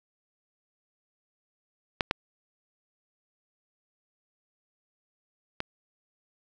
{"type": "clicks", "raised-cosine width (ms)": 0.3, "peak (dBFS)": [-8, -8, -14], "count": 3, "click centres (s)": [2.008, 2.111, 5.604], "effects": []}